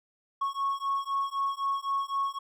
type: beating tone pair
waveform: triangle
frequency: 1100 / 1103.9 Hz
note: C#6 / C#6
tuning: -14 / -8 cents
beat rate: 3.9 Hz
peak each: -28 dBFS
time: 0.41-2.39 s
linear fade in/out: 10 ms
effects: tanh soft clip ceiling -21 dBFS